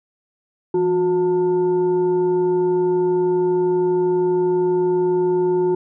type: tone with frequency modulation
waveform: sine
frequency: 362.7 Hz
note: F#4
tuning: 34 cents flat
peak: -15 dBFS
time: 0.74-5.75 s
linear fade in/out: 5 ms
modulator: 531 Hz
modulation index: 0.44
effects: none